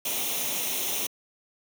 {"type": "noise with comb filter", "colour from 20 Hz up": "white", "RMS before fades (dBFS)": -29, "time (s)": [0.05, 1.07], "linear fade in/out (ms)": 5, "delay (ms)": 0.32, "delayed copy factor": 0.65, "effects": ["high-pass 200 Hz 12 dB/octave"]}